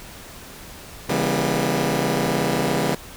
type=chord; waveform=15% pulse; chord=C# diminished seventh; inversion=none; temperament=just; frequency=138.59 / 166.31 / 199.57 / 239.5 Hz; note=C#3 / E3 / G3 / Bb3; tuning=0 / +16 / +31 / +47 cents; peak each=-19 dBFS; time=1.09-2.95 s; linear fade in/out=5 ms; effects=pink hiss -40 dBFS RMS until 3.16 s